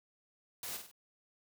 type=noise with echo; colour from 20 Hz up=white; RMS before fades=-42 dBFS; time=0.63-0.77 s; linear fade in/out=2 ms; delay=48 ms; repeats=3; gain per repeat=-6 dB; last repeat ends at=0.914 s; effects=none